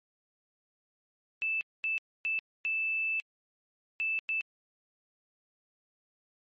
sine tone bursts at uneven times, 2637 Hz, E7, in tune, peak -28 dBFS, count 6, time 1.42-1.61 / 1.84-1.98 / 2.25-2.39 / 2.65-3.2 / 4-4.19 / 4.29-4.41 s, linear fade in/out 0 ms, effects MP3 32 kbps

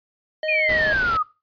square tone, 622.3 Hz, D#5, in tune, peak -24 dBFS, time 0.43-0.93 s, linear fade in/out 2 ms
sine exponential sweep, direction down, 2502 to 1215 Hz, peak -18 dBFS, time 0.48-1.23 s, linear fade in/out 10 ms
pink noise, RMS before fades -30 dBFS, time 0.69-1.17 s, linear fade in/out 2 ms
effects noise-tail reverb RT60 0.3 s tail -21 dB re dry + resampled to 11025 Hz

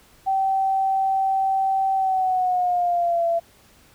sine tone with pitch glide, 772 to 676 Hz, G5 to E5, -27 to +43 cents, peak -18 dBFS, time 0.26-3.4 s, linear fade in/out 20 ms, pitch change -230 cents, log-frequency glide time 1.95-3.26 s, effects pink hiss -54 dBFS RMS until 3.94 s

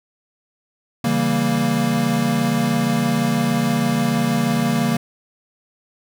square chord, C# diminished seventh, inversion none, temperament equal, 138.59 / 164.81 / 196 / 233.1 Hz, C#3 / E3 / G3 / Bb3, 0 / 0 / 0 / 0 cents, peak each -25 / -25 / -25 / -20 dBFS, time 1.04-4.97 s, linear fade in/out 5 ms, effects none

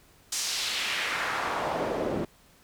pink noise with band-pass filter sweep, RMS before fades -30 dBFS, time 0.32-2.25 s, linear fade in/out 5 ms, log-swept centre 6700 to 310 Hz, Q 1.5, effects pink hiss -59 dBFS RMS until 2.63 s

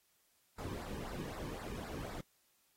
brown noise with flanger, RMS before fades -44 dBFS, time 0.58-2.21 s, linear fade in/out 5 ms, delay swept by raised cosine 0.31 to 1.51 ms, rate 3.9 Hz, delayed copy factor -0.75, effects white hiss -74 dBFS RMS until 2.76 s + AAC 48 kbps

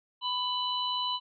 harmonic tone, 996 Hz, B5, 14 cents sharp, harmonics 1 / 3 / 4, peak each -32 / -32 / -35 dBFS, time 0.21-1.2 s, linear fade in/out 50 ms, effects none

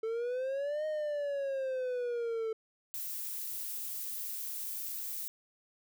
triangle exponential two-way sweep, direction up then down, 440 to 622.3 to 440 Hz, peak -30 dBFS, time 0.03-2.53 s, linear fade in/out 5 ms, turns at 0.86 s
violet noise, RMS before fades -39 dBFS, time 2.94-5.28 s, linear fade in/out 0 ms
effects none

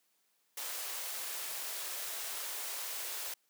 white high-pass noise, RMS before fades -40 dBFS, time 0.57-3.34 s, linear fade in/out 5 ms, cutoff 410 Hz, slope 24 dB/octave, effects white hiss -75 dBFS RMS until 3.49 s + high-pass 200 Hz 12 dB/octave

